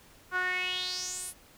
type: tone with band-pass filter sweep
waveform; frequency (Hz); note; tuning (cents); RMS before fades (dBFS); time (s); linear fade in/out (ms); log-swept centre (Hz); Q
sawtooth; 365.3; F#4; -22; -33; 0.31-1.34; 50; 1300 to 11000; 5.2
effects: pink hiss -57 dBFS RMS until 1.57 s